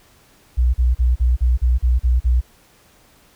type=tone bursts; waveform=sine; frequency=61.4 Hz; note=B1; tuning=9 cents flat; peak=-11 dBFS; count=9; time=0.57-2.412 s; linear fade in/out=20 ms; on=170 ms; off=39 ms; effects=tanh soft clip ceiling -8 dBFS + pink hiss -53 dBFS RMS until 3.35 s